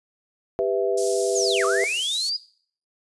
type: chord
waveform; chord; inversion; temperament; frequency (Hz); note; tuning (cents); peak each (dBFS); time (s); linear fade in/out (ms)
sine; E minor; first; just; 395.6 / 494.4 / 659.3; G4 / B4 / E5; +16 / +2 / 0; -24; 0.59-1.84; 0
type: band-pass noise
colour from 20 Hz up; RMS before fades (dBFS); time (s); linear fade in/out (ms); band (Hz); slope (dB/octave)
white; -34; 0.97-2.3; 10; 4900 to 9700; 24
type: linear two-way sweep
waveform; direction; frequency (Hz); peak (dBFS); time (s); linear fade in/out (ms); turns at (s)
sine; down then up; 7040 to 1108.7 to 4976; -23; 1.35-2.37; 10; 1.65
effects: noise-tail reverb RT60 0.5 s tail -18 dB re dry + resampled to 24000 Hz